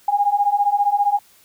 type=beating tone pair; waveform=sine; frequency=806 / 821 Hz; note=G5 / G#5; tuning=+48 / -20 cents; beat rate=15 Hz; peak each=-19 / -17 dBFS; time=0.08-1.19 s; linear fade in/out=5 ms; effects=white hiss -53 dBFS RMS until 1.44 s